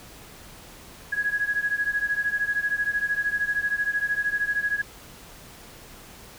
sine beating tone pair, 1661.2 / 1674.2 Hz, G#6 / G#6, 0 / +13 cents, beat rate 13 Hz, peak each -25 / -27 dBFS, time 1.12-4.82 s, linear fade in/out 10 ms, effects pink hiss -46 dBFS RMS until 6.38 s

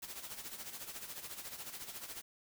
white noise with tremolo, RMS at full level -44 dBFS, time 0.02-2.22 s, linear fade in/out 10 ms, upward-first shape sine, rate 14 Hz, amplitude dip 65%, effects none

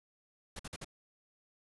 pink noise bursts, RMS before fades -43 dBFS, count 4, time 0.56-0.846 s, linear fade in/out 5 ms, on 34 ms, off 50 ms, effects resampled to 24000 Hz

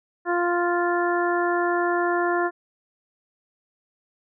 harmonic tone, 349.2 Hz, F4, in tune, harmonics 1 / 2 / 3 / 4 / 5, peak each -23 / -26 / -28 / -29 / -30 dBFS, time 0.25-2.51 s, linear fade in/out 50 ms, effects none

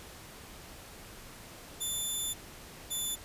10% pulse tone pair in turn, 3520 / 3506 Hz, A7 / A7, 0 / -7 cents, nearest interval unison, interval 7 cents, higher first, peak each -24 dBFS, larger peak neither, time 1.8-2.34 / 2.9-3.16 s, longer first, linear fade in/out 20 ms, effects pink hiss -49 dBFS RMS until 3.24 s + resampled to 32000 Hz

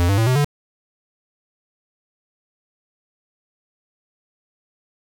square tone with pitch steps, 87.31 / 99.14 / 112.57 / 127.83 / 145.15 Hz, F2 / G2 / A2 / C3 / D3, 0 / +20 / +40 / -40 / -20 cents, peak -15 dBFS, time 0-0.445 s, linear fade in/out 0 ms, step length 89 ms, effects none

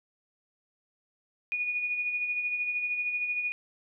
sine tone with tremolo, 2457 Hz, D#7, 22 cents flat, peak -26 dBFS, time 1.52-3.52 s, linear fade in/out 0 ms, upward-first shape sine, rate 13 Hz, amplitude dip 45%, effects none

